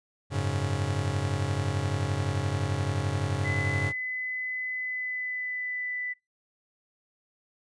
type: chord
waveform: 45% pulse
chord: F# suspended second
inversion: none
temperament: just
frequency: 92.5 / 104.06 / 138.75 Hz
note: F#2 / G#2 / C#3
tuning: 0 / +4 / +2 cents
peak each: -31 dBFS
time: 0.3-3.93 s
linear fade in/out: 50 ms
type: tone with pitch glide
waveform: sine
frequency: 2015 to 1989.6 Hz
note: B6 to B6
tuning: +34 to +12 cents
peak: -30 dBFS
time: 3.44-6.14 s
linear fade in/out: 20 ms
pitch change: -22 cents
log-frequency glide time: 4.72-6.01 s
effects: noise-tail reverb RT60 0.2 s tail -24 dB re dry + resampled to 22050 Hz